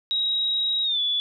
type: tone with pitch glide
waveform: sine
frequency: 3817 to 3440 Hz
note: A#7 to A7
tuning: +40 to -40 cents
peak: -21 dBFS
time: 0.11-1.2 s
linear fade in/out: 0 ms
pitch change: -180 cents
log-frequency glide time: 0.83-1 s
effects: none